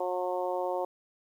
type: harmonic tone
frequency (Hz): 181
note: F#3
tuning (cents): -38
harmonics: 2 / 3 / 4 / 5 / 6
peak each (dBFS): -35 / -32 / -35 / -36 / -43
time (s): 0-0.85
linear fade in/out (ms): 5
effects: 10-bit